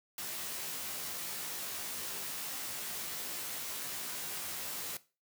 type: noise with comb filter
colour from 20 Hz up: white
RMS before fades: -40 dBFS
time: 0.18-4.97 s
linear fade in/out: 2 ms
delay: 16 ms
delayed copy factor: -0.85
effects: noise-tail reverb RT60 0.3 s tail -17 dB re dry + high-pass 100 Hz 12 dB/octave